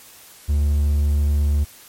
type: tone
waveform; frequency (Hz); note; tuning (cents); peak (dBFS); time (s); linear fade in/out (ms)
triangle; 72.9; D2; -12; -13; 0.48-1.65; 20
effects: white hiss -45 dBFS RMS until 1.88 s + MP3 64 kbps